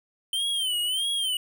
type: tone with vibrato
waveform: square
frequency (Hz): 3093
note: G7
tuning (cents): -24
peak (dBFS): -25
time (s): 0.33-1.37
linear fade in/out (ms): 2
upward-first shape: sine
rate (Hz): 1.6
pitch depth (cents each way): 120
effects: none